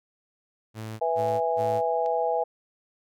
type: tone bursts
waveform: sawtooth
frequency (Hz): 110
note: A2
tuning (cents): 0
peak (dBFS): -30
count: 3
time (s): 0.74-1.82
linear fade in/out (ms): 50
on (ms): 260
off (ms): 150
type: chord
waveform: sine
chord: E major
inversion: second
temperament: just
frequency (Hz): 494.4 / 659.3 / 824.1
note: B4 / E5 / G#5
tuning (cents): +2 / 0 / -14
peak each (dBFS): -27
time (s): 1.01-2.44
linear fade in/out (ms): 10
type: clicks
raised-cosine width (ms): 0.2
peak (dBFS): -30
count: 2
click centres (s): 1.286 / 2.061
effects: none